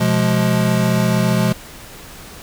square chord, F diminished, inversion second, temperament just, 125.72 / 174.61 / 209.5 Hz, Cb3 / F3 / Ab3, +31 / 0 / +15 cents, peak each -19 dBFS, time 0-1.53 s, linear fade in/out 10 ms, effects pink hiss -37 dBFS RMS until 2.42 s

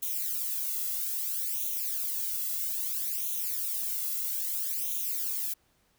violet noise with flanger, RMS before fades -32 dBFS, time 0.02-5.54 s, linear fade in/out 10 ms, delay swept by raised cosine 0.3 to 1.5 ms, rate 0.61 Hz, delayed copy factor +0.85, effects pink hiss -69 dBFS RMS until 5.98 s

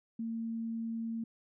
sine tone, 227.5 Hz, A#3, 42 cents flat, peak -34 dBFS, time 0.19-1.24 s, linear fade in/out 5 ms, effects none

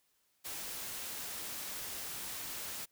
white noise, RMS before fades -42 dBFS, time 0.44-2.86 s, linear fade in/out 20 ms, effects white hiss -75 dBFS RMS until 2.91 s

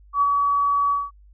sine tone with ADSR envelope, 1137 Hz, C#6, 44 cents sharp, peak -14 dBFS, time 0.13-1.11 s, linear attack 84 ms, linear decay 39 ms, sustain -3 dB, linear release 200 ms, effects added 50 Hz sine -47 dBFS peak until 1.33 s

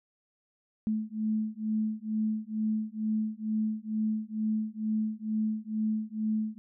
sine beating tone pair, 215.7 / 217.9 Hz, A3 / A3, -34 / -17 cents, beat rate 2.2 Hz, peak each -31 dBFS, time 0.87-6.58 s, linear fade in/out 0 ms, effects none

